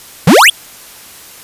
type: exponential sweep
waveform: square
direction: up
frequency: 137 to 3579 Hz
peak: -3 dBFS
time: 0.27-0.5 s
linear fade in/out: 5 ms
effects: white hiss -35 dBFS RMS until 1.43 s + resampled to 32000 Hz